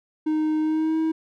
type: tone with pitch glide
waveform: triangle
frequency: 310 to 319.5 Hz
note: D#4 to D#4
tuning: -6 to +46 cents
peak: -18 dBFS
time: 0.26-1.12 s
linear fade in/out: 10 ms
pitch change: +52 cents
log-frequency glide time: 0.6-0.98 s
effects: none